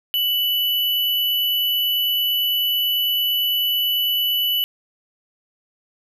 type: tone pair together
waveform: sine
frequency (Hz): 2977 / 11908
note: F#7 / F#9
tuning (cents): +10 / +10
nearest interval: 2 octaves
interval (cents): 2400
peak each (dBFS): -18 / -25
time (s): 0.14-4.64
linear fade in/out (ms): 0
effects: none